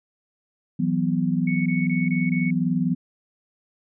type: chord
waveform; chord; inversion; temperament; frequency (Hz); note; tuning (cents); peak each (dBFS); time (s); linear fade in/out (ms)
sine; E suspended second; none; equal with one note detuned; 164.81 / 185 / 248.9; E3 / F#3 / B3; 0 / 0 / +14; -24; 0.79-2.95; 10
type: tone bursts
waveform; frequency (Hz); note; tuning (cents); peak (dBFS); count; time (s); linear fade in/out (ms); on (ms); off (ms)
sine; 2217; C#7; 0; -29; 5; 1.47-2.508; 5; 190; 22
effects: none